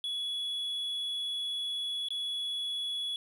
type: tone with dropouts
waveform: sine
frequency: 3384 Hz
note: G#7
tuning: 32 cents sharp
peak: -29 dBFS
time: 0.04-3.16 s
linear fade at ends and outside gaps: 1 ms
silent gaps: 2.086-2.105 s
effects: tanh soft clip ceiling -31 dBFS + 10-bit